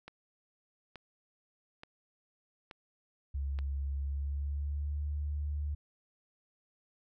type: click train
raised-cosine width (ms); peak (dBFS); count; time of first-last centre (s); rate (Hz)
0.3; -30; 5; 0.08-3.589; 1.14
type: tone with pitch glide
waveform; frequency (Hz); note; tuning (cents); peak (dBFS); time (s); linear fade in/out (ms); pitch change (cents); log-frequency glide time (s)
sine; 69.3 to 73.42; C#2 to D2; 0 to 0; -32; 3.34-5.75; 10; +100; 3.96-5.02
effects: none